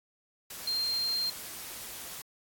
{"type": "tone in noise", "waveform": "sine", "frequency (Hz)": 4186, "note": "C8", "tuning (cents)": 0, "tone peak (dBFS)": -28, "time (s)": [0.67, 1.3], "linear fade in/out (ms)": 5, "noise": "white", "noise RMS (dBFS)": -42, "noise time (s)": [0.5, 2.22], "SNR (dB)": 11, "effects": ["AAC 64 kbps"]}